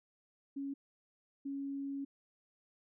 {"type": "tone bursts at uneven times", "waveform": "sine", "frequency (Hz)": 277.2, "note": "C#4", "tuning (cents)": 0, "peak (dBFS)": -37, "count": 2, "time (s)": [[0.56, 0.74], [1.45, 2.05]], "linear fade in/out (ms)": 10, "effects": []}